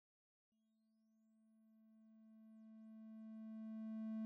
triangle tone with exponential growth, 220 Hz, A3, in tune, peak -40 dBFS, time 0.52-4.25 s, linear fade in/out 0 ms, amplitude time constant 810 ms, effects none

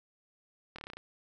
slowing click train, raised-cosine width 0.3 ms, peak -27 dBFS, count 8, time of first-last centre 0.76-0.97 s, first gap 25 ms, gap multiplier 1.06, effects none

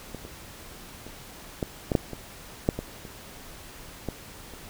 clicks, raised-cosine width 2 ms, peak -22 / -27 / -27 / -13 / -11 / -6 / -21 / -7 / -17 / -27 / -16 / -30 dBFS, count 12, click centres 0.147 / 0.251 / 1.066 / 1.628 / 1.918 / 1.952 / 2.133 / 2.689 / 2.79 / 3.052 / 4.087 / 4.537 s, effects pink hiss -45 dBFS RMS until 4.69 s

